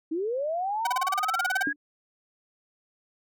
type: linear sweep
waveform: sine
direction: up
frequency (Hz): 302.3 to 1674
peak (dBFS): -26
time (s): 0.11-1.73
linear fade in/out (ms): 10
type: tone bursts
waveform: sawtooth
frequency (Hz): 757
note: F#5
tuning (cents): +39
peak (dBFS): -20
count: 15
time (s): 0.85-1.627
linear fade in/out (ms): 5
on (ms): 21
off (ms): 33
type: tone with exponential decay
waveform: sine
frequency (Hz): 292.5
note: D4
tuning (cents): -7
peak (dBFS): -23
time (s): 1.67-1.76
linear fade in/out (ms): 2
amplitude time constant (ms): 19
effects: none